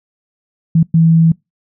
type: tone bursts at uneven times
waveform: sine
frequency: 163.8 Hz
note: E3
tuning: 11 cents flat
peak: -6 dBFS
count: 2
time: 0.75-0.83 / 0.94-1.32 s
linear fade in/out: 5 ms
effects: noise-tail reverb RT60 0.2 s tail -25 dB re dry